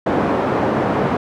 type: band-pass noise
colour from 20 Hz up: pink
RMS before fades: -18 dBFS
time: 0.06-1.17 s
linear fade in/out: 5 ms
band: 190 to 1000 Hz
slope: 12 dB/octave
effects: none